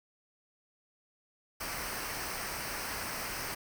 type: noise with comb filter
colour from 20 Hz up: pink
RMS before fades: -38 dBFS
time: 1.6-3.55 s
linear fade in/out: 10 ms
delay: 0.28 ms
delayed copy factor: -0.6
effects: none